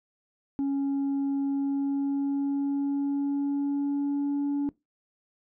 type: tone with pitch glide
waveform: sine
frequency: 277.2 to 284.8 Hz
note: C#4 to C#4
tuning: 0 to +47 cents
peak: -22 dBFS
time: 0.59-4.69 s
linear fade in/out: 0 ms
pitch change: +47 cents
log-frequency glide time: 1.46-4.49 s
effects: noise-tail reverb RT60 0.2 s tail -22 dB re dry + tanh soft clip ceiling -24 dBFS